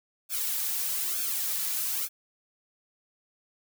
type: noise with flanger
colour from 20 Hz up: blue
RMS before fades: -30 dBFS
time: 0.29-2.09 s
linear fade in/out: 50 ms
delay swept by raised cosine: 1 to 3.3 ms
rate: 1.1 Hz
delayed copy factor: -0.95
effects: none